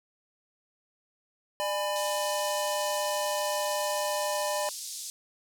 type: chord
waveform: square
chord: G# diminished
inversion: second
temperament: just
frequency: 598 / 830.6 / 996.7 Hz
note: D5 / G#5 / B5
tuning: +31 / 0 / +16 cents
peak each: -31 / -36 / -35 dBFS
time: 1.6-4.69 s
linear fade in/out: 0 ms
type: band-pass noise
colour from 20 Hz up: pink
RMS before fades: -39 dBFS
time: 1.96-5.1 s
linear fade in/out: 0 ms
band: 4500 to 11000 Hz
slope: 24 dB/octave
effects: none